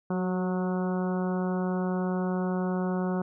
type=harmonic tone with a mistuned harmonic; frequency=183 Hz; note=F#3; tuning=19 cents flat; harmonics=1 / 2 / 3 / 4 / 5 / 6 / 7 / 8; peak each=-27 / -33 / -37 / -39 / -41 / -43 / -44 / -45 dBFS; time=0.1-3.22 s; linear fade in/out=5 ms; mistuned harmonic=2; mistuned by=+21 cents; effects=none